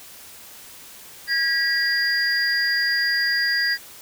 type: tone cluster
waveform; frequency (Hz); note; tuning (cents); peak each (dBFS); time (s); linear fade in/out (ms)
sine; 1639 / 1929 / 4812; G#6 / B6 / D8; -23 / -41 / +41; -23; 1.27-3.78; 50
effects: white hiss -43 dBFS RMS until 4.01 s